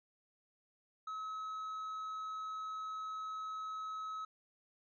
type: tone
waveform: triangle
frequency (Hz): 1285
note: E6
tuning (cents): -45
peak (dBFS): -38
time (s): 1.07-4.25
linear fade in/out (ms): 5
effects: resampled to 16000 Hz